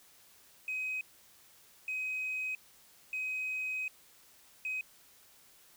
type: tone bursts at uneven times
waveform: sine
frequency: 2525 Hz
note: D#7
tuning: 25 cents sharp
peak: -32 dBFS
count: 4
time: 0.68-1.01 / 1.88-2.55 / 3.13-3.88 / 4.65-4.81 s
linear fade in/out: 2 ms
effects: tanh soft clip ceiling -30 dBFS + white hiss -61 dBFS RMS until 5.76 s